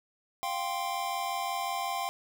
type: chord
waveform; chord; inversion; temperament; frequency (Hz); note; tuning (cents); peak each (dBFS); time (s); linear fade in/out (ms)
square; F suspended second; none; equal; 698.5 / 784 / 1046.5; F5 / G5 / C6; 0 / 0 / 0; -37 / -35 / -36; 0.43-2.09; 0
effects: none